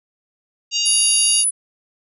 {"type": "harmonic tone", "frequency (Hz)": 938, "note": "A#5", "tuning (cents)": 11, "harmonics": [3, 4, 5, 6, 7, 8], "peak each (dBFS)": [-21, -28, -22, -30, -24, -34], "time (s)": [0.71, 1.45], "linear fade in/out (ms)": 50}
{"type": "tone", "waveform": "sine", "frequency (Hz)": 9956, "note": "D#9", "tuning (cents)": 0, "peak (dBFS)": -15, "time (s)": [0.85, 1.51], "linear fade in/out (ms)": 20}
{"effects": []}